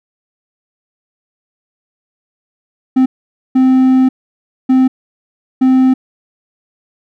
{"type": "tone bursts at uneven times", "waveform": "triangle", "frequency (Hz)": 259.7, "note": "C4", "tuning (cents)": -13, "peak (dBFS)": -4, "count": 4, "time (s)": [[2.96, 3.06], [3.55, 4.09], [4.69, 4.88], [5.61, 5.94]], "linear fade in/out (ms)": 10, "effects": []}